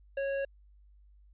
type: tone with hard clipping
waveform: triangle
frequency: 551 Hz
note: C#5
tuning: 11 cents flat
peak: -32 dBFS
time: 0.17-0.45 s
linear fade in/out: 5 ms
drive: 16 dB
effects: added 50 Hz sine -56 dBFS peak until 1.33 s + resampled to 8000 Hz